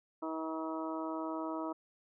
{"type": "harmonic tone", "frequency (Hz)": 160, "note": "D#3", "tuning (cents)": 49, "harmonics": [2, 3, 4, 5, 6, 7, 8], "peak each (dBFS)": [-38, -48, -42, -52, -43, -49, -46], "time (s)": [0.22, 1.73], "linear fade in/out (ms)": 10, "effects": []}